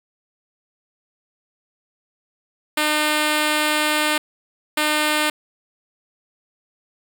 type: tone bursts at uneven times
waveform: 5% pulse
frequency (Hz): 303.3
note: D#4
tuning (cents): -44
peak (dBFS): -6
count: 2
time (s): 2.77-4.18 / 4.77-5.3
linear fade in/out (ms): 5
effects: none